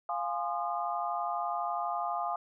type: chord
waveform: sine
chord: F minor seventh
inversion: none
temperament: equal with one note detuned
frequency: 698.5 / 830.6 / 1046.5 / 1219.6 Hz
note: F5 / Ab5 / C6 / Eb6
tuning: 0 / 0 / 0 / -35 cents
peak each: -34 / -36 / -39 / -36 dBFS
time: 0.09-2.36 s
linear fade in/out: 2 ms
effects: none